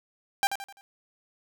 sawtooth tone with echo, 792 Hz, G5, 18 cents sharp, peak -17 dBFS, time 0.43-0.47 s, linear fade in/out 0 ms, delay 85 ms, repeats 4, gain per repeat -8 dB, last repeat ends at 0.81 s, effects none

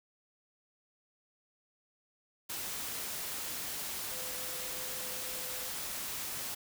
sine tone in noise, 509 Hz, C5, 48 cents flat, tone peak -50 dBFS, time 4.11-5.69 s, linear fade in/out 10 ms, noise white, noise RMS -39 dBFS, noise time 2.49-6.55 s, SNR -14 dB, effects none

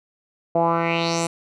10% pulse tone with low-pass filter sweep, 167.4 Hz, E3, 27 cents sharp, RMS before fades -21 dBFS, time 0.55-1.27 s, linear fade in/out 5 ms, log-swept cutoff 630 to 9100 Hz, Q 3.7, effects none

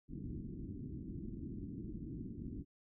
white low-pass noise, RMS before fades -45 dBFS, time 0.08-2.65 s, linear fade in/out 50 ms, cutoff 320 Hz, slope 48 dB/octave, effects none

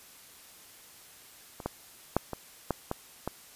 clicks, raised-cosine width 1 ms, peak -26 / -16 / -9 / -20 / -13 / -16 / -17 dBFS, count 7, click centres 1.602 / 1.66 / 2.166 / 2.333 / 2.707 / 2.914 / 3.276 s, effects white hiss -53 dBFS RMS until 3.55 s + resampled to 32000 Hz

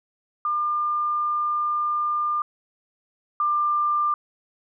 sine tone pair in turn, 1200 / 1192.4 Hz, D6 / D6, +37 / +26 cents, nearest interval unison, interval 11 cents, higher first, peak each -21 / -19 dBFS, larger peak second, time 0.45-2.42 / 3.4-4.14 s, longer first, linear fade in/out 2 ms, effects none

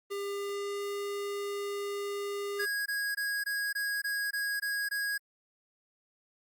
square tone with pitch glide, 401.1 to 404.4 Hz, G4 to G#4, +40 to -46 cents, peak -34 dBFS, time 0.1-2.66 s, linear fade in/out 20 ms, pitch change +14 cents, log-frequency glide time 0.25-0.82 s
square tone bursts, 1649 Hz, G#6, 13 cents flat, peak -31 dBFS, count 9, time 2.59-5.18 s, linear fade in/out 10 ms, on 270 ms, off 20 ms
effects Opus 32 kbps

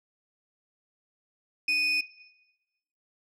sine tone pair together, 2489 / 5274 Hz, D#7 / E8, 0 / 0 cents, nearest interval octave + minor second, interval 1300 cents, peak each -22 / -29 dBFS, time 1.68-2.01 s, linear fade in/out 5 ms, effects noise-tail reverb RT60 1.0 s tail -17 dB re dry + tanh soft clip ceiling -20 dBFS

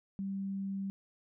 sine tone, 195.3 Hz, G3, 6 cents flat, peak -34 dBFS, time 0.19-0.9 s, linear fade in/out 0 ms, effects none

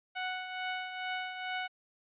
15% pulse tone with tremolo, 740 Hz, F#5, in tune, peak -26 dBFS, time 0.15-1.68 s, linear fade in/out 20 ms, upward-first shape triangle, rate 2.3 Hz, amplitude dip 60%, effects resampled to 8000 Hz

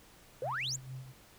sine tone with tremolo, 130.1 Hz, C3, 9 cents flat, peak -39 dBFS, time 0.41-1.14 s, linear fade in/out 50 ms, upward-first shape sine, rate 4.2 Hz, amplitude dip 65%
sine exponential sweep, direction up, 466.2 to 7550 Hz, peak -32 dBFS, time 0.42-0.76 s, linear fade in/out 2 ms
effects tanh soft clip ceiling -29 dBFS + pink hiss -59 dBFS RMS until 1.38 s

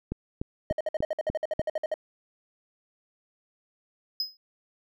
click train, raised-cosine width 3 ms, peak -17 dBFS, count 6, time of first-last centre 0.12-1.595 s, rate 3.39 Hz
triangle tone bursts, 622.3 Hz, D#5, in tune, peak -23 dBFS, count 16, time 0.7-1.941 s, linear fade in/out 2 ms, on 26 ms, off 55 ms
triangle tone with exponential decay, 5060 Hz, D#8, 28 cents sharp, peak -22 dBFS, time 4.2-4.37 s, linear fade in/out 2 ms, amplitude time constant 36 ms
effects none

